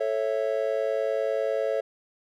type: chord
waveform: triangle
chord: A major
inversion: none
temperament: just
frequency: 440 / 550 / 660 Hz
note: A4 / C#5 / E5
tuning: 0 / -14 / +2 cents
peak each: -27 / -25 / -28 dBFS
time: 0-1.81 s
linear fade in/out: 10 ms
effects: none